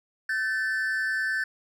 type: tone pair together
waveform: triangle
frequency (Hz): 1529.5 / 1760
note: G6 / A6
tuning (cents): -43 / 0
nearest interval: major second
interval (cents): 243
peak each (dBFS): -26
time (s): 0.29-1.44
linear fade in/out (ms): 5
effects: none